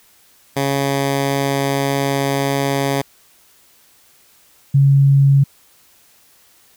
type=tone pair in turn; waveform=10% pulse / sine; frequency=138.59 / 138.59 Hz; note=C#3 / C#3; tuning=0 / 0 cents; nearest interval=unison; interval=0 cents; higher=neither; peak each=-8 dBFS; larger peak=neither; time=0.56-3.02 / 4.74-5.44 s; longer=first; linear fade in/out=10 ms; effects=white hiss -52 dBFS RMS until 6.76 s